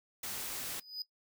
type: noise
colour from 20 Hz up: white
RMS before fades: -40 dBFS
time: 0.23-0.8 s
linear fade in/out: 5 ms
type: tone with exponential growth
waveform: triangle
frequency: 4978 Hz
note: D#8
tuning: in tune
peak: -32 dBFS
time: 0.69-1.02 s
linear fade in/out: 2 ms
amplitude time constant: 71 ms
effects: noise-tail reverb RT60 0.1 s tail -19 dB re dry